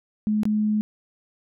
sine tone with dropouts, 212.6 Hz, G#3, 41 cents sharp, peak -19 dBFS, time 0.27-0.81 s, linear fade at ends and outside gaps 0 ms, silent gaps 0.433-0.454 s, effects none

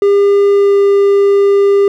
triangle tone with pitch glide, 402.2 to 399.9 Hz, G4 to G4, +44 to +35 cents, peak -4 dBFS, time 0.02-1.88 s, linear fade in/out 2 ms, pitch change -9 cents, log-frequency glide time 0.51-0.76 s, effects none

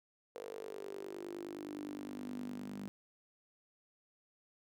sawtooth tone with high-pass filter sweep, 49.69 Hz, G1, 24 cents sharp, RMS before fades -45 dBFS, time 0.35-2.88 s, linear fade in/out 0 ms, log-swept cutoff 480 to 210 Hz, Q 8.2, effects none

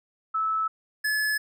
sine / square tone pair in turn, 1306 / 1713.6 Hz, E6 / A6, -17 / -46 cents, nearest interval perfect fourth, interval 471 cents, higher second, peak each -23 / -24 dBFS, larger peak first, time 0.34-0.68 / 1.04-1.38 s, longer neither, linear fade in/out 10 ms, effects none

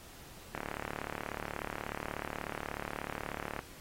click train, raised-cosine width 0.5 ms, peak -22 dBFS, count 112, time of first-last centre 0.55-3.591 s, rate 36.5 Hz, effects pink hiss -53 dBFS RMS until 3.8 s + AAC 48 kbps

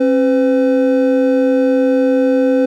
triangle tone pair together, 268.8 / 507.4 Hz, C4 / B4, +47 / +47 cents, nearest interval major seventh, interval 1100 cents, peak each -11 dBFS, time 0-2.66 s, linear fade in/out 10 ms, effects none

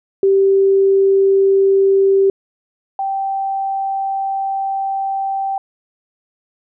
sine tone pair in turn, 390 / 780 Hz, G4 / G5, -9 / -9 cents, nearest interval octave, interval 1200 cents, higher second, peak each -9 / -17 dBFS, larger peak first, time 0.23-2.3 / 2.99-5.58 s, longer second, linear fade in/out 2 ms, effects none

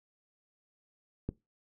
click, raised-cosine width 3 ms, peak -20 dBFS, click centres 1.29 s, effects noise-tail reverb RT60 0.2 s tail -20 dB re dry

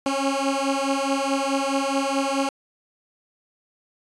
15% pulse beating tone pair, 271.3 / 276 Hz, C#4 / C#4, -37 / -7 cents, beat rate 4.7 Hz, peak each -18 dBFS, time 0.06-2.49 s, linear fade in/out 2 ms, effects resampled to 22050 Hz

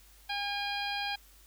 harmonic tone with a mistuned harmonic, 810 Hz, G#5, 43 cents flat, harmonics 1 / 2 / 3 / 4 / 5 / 6, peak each -36 / -39 / -39 / -39 / -42 / -43 dBFS, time 0.29-1.16 s, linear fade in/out 10 ms, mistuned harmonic 5, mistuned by +18 cents, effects added 50 Hz sine -58 dBFS peak until 1.46 s + white hiss -60 dBFS RMS until 1.46 s

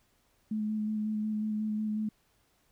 sine tone with vibrato, 214.2 Hz, A3, 46 cents flat, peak -29 dBFS, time 0.51-2.09 s, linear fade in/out 5 ms, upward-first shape square, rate 5.5 Hz, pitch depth 13 cents each way, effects pink hiss -70 dBFS RMS until 2.71 s

